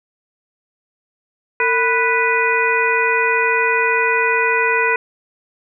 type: harmonic tone with a mistuned harmonic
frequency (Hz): 493.9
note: B4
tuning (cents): 0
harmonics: 1 / 2 / 3 / 4 / 5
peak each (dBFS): -20 / -20 / -20 / -20 / -20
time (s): 1.6-4.96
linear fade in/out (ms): 2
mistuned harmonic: 1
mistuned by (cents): -140
effects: none